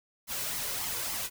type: noise with flanger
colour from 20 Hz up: white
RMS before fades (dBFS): -34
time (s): 0.27-1.3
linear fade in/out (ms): 50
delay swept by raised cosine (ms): 0.93 to 2.03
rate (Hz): 3.5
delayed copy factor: +0.5
effects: none